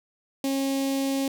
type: tone with notch filter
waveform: sawtooth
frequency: 271.9 Hz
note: C#4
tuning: 33 cents flat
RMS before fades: -26 dBFS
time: 0.44-1.28 s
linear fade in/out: 2 ms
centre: 1400 Hz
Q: 0.64
effects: none